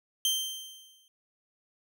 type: tone with exponential decay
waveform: sawtooth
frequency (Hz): 3136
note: G7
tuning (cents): 0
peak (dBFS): -20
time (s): 0.25-1.08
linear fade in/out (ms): 1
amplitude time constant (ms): 180
effects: none